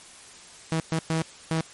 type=tone bursts at uneven times; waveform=sawtooth; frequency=161.4 Hz; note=E3; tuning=36 cents flat; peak=-19 dBFS; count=4; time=0.72-0.8 / 0.92-0.99 / 1.1-1.22 / 1.51-1.61 s; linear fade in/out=0 ms; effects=white hiss -47 dBFS RMS until 1.73 s + MP3 48 kbps